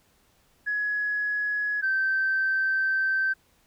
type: tone pair in turn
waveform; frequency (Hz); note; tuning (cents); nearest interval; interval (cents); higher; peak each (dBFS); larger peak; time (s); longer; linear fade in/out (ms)
sine; 1681 / 1552.8; G#6 / G6; +20 / -17; minor second; 137; first; -24 / -21; second; 0.66-1.82 / 1.82-3.34; second; 20
effects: tanh soft clip ceiling -17 dBFS + pink hiss -64 dBFS RMS until 3.66 s